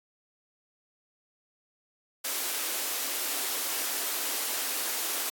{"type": "high-pass noise", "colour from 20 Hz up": "white", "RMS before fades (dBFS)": -31, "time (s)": [2.24, 5.3], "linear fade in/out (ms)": 10, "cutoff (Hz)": 250, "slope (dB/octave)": 96, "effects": ["AAC 64 kbps"]}